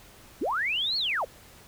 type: linear two-way sweep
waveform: sine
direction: up then down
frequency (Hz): 211.9 to 4435 to 409.9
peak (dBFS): -25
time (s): 0.41-1.25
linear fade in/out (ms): 10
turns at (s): 0.97
effects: pink hiss -52 dBFS RMS until 1.67 s